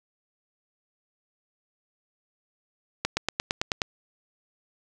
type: accelerating click train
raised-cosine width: 0.2 ms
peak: -7 dBFS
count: 8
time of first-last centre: 3.05-3.818 s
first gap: 120 ms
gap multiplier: 0.97
effects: none

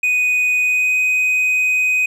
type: tone with pitch glide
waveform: triangle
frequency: 2489 to 2505 Hz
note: D#7 to D#7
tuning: 0 to +11 cents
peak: -12 dBFS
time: 0.03-2.06 s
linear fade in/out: 5 ms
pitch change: +11 cents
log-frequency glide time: 0.6-0.95 s
effects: none

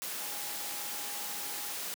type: tone in noise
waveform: sine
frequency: 823 Hz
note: G#5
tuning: 16 cents flat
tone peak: -49 dBFS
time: 0.2-1.72 s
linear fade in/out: 0 ms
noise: white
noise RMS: -38 dBFS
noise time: 0.02-1.94 s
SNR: -14 dB
effects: high-pass 200 Hz 12 dB/octave

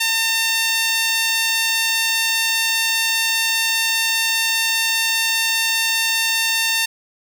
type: tone with high-pass filter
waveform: sawtooth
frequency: 905 Hz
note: A5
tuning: 48 cents sharp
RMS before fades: -19 dBFS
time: 0-6.86 s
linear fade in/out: 10 ms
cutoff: 2500 Hz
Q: 1.1
effects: none

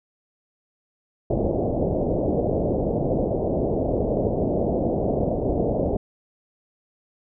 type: low-pass noise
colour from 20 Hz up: white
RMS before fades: -23 dBFS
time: 1.3-5.97 s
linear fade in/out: 5 ms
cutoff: 660 Hz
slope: 48 dB/octave
effects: none

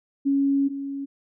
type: tone pair in turn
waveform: sine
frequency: 277.2 / 277.2 Hz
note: C#4 / C#4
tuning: 0 / 0 cents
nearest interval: unison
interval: 0 cents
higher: neither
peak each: -18 / -28 dBFS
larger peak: first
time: 0.25-0.69 / 0.69-1.06 s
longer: first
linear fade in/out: 20 ms
effects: none

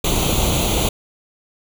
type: noise with comb filter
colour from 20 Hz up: pink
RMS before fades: -18 dBFS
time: 0.04-0.89 s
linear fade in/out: 5 ms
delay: 0.29 ms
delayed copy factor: +0.8
effects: none

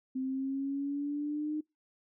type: exponential sweep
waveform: sine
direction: up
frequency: 259.6 to 306.6 Hz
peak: -31 dBFS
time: 0.15-1.61 s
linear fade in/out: 10 ms
effects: noise-tail reverb RT60 0.2 s tail -25 dB re dry

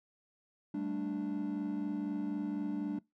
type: chord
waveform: triangle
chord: G suspended second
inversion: none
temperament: equal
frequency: 196 / 220 / 293.7 Hz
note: G3 / A3 / D4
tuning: 0 / 0 / 0 cents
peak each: -37 / -38 / -33 dBFS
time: 0.74-2.99 s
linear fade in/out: 5 ms
effects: noise-tail reverb RT60 0.2 s tail -24 dB re dry + tanh soft clip ceiling -25 dBFS

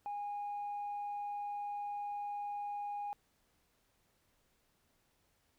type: tone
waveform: sine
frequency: 820 Hz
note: G#5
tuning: 22 cents flat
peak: -36 dBFS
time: 0.06-3.13 s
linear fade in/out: 0 ms
effects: tanh soft clip ceiling -35 dBFS + pink hiss -75 dBFS RMS until 5.58 s

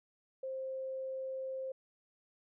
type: tone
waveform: sine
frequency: 527 Hz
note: C5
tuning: 12 cents sharp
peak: -37 dBFS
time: 0.43-1.72 s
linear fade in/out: 5 ms
effects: none

